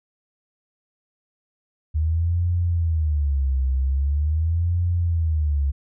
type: tone with vibrato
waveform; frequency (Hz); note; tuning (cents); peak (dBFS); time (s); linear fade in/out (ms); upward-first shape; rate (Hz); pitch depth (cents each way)
sine; 75.8; D#2; -45; -18; 1.94-5.72; 20; sine; 0.43; 250
effects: none